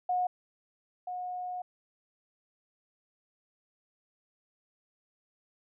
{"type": "tone pair in turn", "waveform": "sine", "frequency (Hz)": [725, 725], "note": ["F#5", "F#5"], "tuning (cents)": [-35, -35], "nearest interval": "unison", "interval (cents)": 0, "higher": "neither", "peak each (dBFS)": [-26, -34], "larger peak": "first", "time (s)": [[0.09, 0.27], [1.07, 1.62]], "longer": "second", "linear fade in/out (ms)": 5, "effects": []}